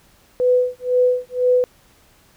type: tone with tremolo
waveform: sine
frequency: 498.9 Hz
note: B4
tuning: 17 cents sharp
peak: -11 dBFS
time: 0.4-1.64 s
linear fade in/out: 0 ms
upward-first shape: sine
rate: 2 Hz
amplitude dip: 100%
effects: pink hiss -54 dBFS RMS until 2.36 s